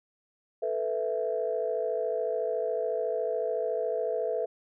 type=chord; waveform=sine; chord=A suspended second; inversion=none; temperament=equal; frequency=440 / 493.9 / 659.3 Hz; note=A4 / B4 / E5; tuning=0 / 0 / 0 cents; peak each=-31 dBFS; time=0.62-4.46 s; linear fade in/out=10 ms; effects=tanh soft clip ceiling -17 dBFS